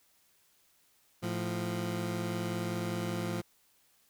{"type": "tone pair together", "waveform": "20% pulse", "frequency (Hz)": [110, 174.61], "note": ["A2", "F3"], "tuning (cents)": [0, 0], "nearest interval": "minor sixth", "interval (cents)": 800, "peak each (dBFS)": [-31, -30], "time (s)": [1.22, 3.42], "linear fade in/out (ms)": 20, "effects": ["white hiss -68 dBFS RMS until 4.09 s"]}